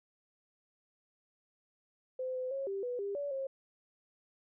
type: tone with pitch steps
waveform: sine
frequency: 514 / 510 / 544 / 392.7 / 491.5 / 400.6 / 572 / 538 Hz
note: C5 / C5 / C#5 / G4 / B4 / G4 / D5 / C5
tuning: -31 / -44 / -33 / +3 / -8 / +38 / -46 / +48 cents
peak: -34 dBFS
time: 2.19-3.47 s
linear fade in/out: 5 ms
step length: 160 ms
effects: none